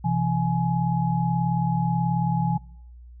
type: tone cluster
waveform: sine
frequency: 130.7 / 169.2 / 840 Hz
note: C3 / E3 / G#5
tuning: -1 / +45 / +19 cents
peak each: -25 / -23 / -27 dBFS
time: 0.04-2.58 s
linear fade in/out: 10 ms
effects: noise-tail reverb RT60 0.8 s tail -24 dB re dry + added 60 Hz sine -42 dBFS peak until 3.2 s